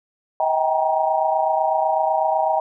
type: tone cluster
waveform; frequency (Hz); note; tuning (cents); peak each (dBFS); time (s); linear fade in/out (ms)
sine; 636 / 773 / 801 / 943; D#5 / G5 / G5 / A#5; +38 / -24 / +37 / +20; -21 / -22 / -24 / -23; 0.4-2.6; 2
effects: none